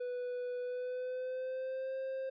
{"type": "tone with pitch glide", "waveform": "triangle", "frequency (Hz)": [493.9, 529.3], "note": ["B4", "C5"], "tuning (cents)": [0, 20], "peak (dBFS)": -34, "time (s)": [0, 2.3], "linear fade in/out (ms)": 10, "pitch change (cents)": 120, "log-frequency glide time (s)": [0.61, 1.96], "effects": ["resampled to 11025 Hz"]}